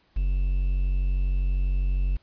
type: tone with quantisation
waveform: triangle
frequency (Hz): 46.25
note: F#1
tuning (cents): 0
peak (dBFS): -19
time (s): 0.16-2.17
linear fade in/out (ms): 10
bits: 8
effects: pink hiss -64 dBFS RMS until 2.22 s + resampled to 11025 Hz